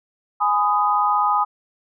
sine chord, G# minor, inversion none, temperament equal with one note detuned, 830.6 / 1005 / 1244.5 Hz, G#5 / B5 / D#6, 0 / +30 / 0 cents, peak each -20 / -22 / -19 dBFS, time 0.4-1.45 s, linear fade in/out 20 ms, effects none

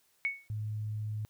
sine tone with exponential decay, 2217 Hz, C#7, in tune, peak -25 dBFS, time 0.25-0.48 s, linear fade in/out 0 ms, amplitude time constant 48 ms
sine tone, 107 Hz, A2, 48 cents flat, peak -33 dBFS, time 0.5-1.25 s, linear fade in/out 0 ms
effects white hiss -70 dBFS RMS until 1.29 s

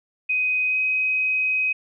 sine tone with pitch glide, 2508 to 2524 Hz, D#7 to D#7, +13 to +24 cents, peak -19 dBFS, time 0.29-1.73 s, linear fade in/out 10 ms, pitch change +11 cents, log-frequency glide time 0.67-0.77 s, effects none

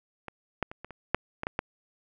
clicks, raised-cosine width 0.5 ms, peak -23 / -12 / -25 / -25 / -28 / -7 / -17 / -14 / -12 dBFS, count 9, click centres 0.283 / 0.627 / 0.715 / 0.846 / 0.907 / 1.146 / 1.434 / 1.469 / 1.591 s, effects none

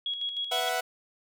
sine tone with tremolo, 3322 Hz, G#7, in tune, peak -28 dBFS, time 0.06-0.69 s, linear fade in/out 2 ms, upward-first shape square, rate 6.5 Hz, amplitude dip 50%
sawtooth chord, B suspended fourth, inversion none, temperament equal, 493.9 / 659.3 / 740 Hz, B4 / E5 / F#5, 0 / 0 / 0 cents, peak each -31 / -29 / -26 dBFS, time 0.51-0.81 s, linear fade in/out 10 ms
effects none

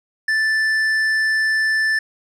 sine tone with tanh clipping, 1760 Hz, A6, in tune, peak -17 dBFS, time 0.28-1.99 s, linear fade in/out 5 ms, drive 8 dB, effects none

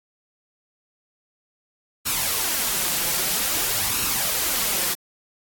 white noise with flanger, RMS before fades -23 dBFS, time 2.05-4.95 s, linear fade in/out 20 ms, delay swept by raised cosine 0.73 to 5.93 ms, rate 0.51 Hz, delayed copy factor +0.5, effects AAC 64 kbps

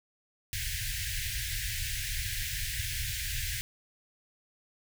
pink band-stop noise, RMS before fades -34 dBFS, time 0.53-3.61 s, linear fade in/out 0 ms, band 130 to 1600 Hz, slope 96 dB/octave, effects none

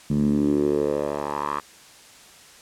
10% pulse tone with band-pass filter sweep, 72.8 Hz, D2, 15 cents flat, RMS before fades -23 dBFS, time 0.1-1.6 s, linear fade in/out 5 ms, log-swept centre 180 to 1200 Hz, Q 3.6, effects white hiss -48 dBFS RMS until 2.61 s + low-pass 9000 Hz 12 dB/octave

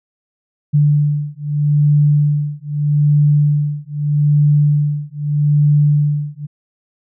sine beating tone pair, 146.83 / 147.63 Hz, D3 / D3, 0 / +9 cents, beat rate 0.8 Hz, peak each -14 dBFS, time 0.73-6.47 s, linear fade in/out 20 ms, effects none

